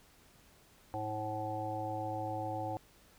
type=harmonic tone; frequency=107.5 Hz; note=A2; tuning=40 cents flat; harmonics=1 / 3 / 5 / 7 / 8; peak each=-42 / -43 / -42 / -39 / -43 dBFS; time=0.94-2.77 s; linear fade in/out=0 ms; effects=pink hiss -63 dBFS RMS until 3.18 s